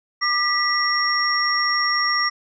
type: tone cluster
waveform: sine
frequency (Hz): 1194 / 1958 / 5550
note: D6 / B6 / F8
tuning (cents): +28 / -15 / -12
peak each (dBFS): -22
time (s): 0.21-2.3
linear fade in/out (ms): 20
effects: none